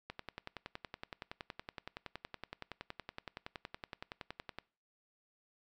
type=click train; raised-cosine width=0.3 ms; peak=-26 dBFS; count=49; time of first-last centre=0.1-4.586 s; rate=10.7 Hz; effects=noise-tail reverb RT60 0.4 s tail -23 dB re dry